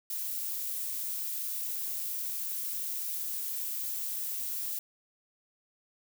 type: noise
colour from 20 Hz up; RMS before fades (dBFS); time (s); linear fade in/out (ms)
violet; -35; 0.1-4.79; 2
effects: none